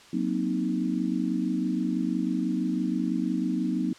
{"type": "chord", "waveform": "sine", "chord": "C half-diminished seventh", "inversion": "second", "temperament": "equal with one note detuned", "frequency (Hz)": [185, 235.5, 261.6, 311.1], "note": ["Gb3", "Bb3", "C4", "Eb4"], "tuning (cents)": [0, 18, 0, 0], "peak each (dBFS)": -30, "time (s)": [0.13, 3.93], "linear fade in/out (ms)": 5, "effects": ["white hiss -51 dBFS RMS until 3.98 s", "low-pass 6000 Hz 12 dB/octave"]}